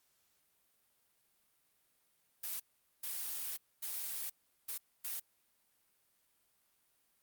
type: noise bursts at uneven times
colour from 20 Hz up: blue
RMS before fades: -40 dBFS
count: 5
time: 2.43-2.6 / 3.03-3.57 / 3.82-4.3 / 4.68-4.78 / 5.04-5.2 s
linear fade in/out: 10 ms
effects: white hiss -75 dBFS RMS until 7.22 s + Opus 48 kbps